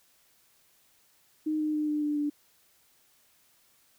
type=tone with pitch steps; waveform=sine; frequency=308.9 / 305.7 / 302.5 / 299.4 / 296.3 / 293.3 Hz; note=D#4 / D#4 / D#4 / D4 / D4 / D4; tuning=-12 / -30 / -49 / +33 / +15 / -2 cents; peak=-26 dBFS; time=1.46-2.3 s; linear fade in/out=10 ms; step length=140 ms; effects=white hiss -65 dBFS RMS until 3.98 s